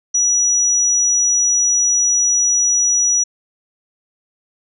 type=tone; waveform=sine; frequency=5850 Hz; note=F#8; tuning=21 cents flat; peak=-12 dBFS; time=0.14-3.24 s; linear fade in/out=10 ms; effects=none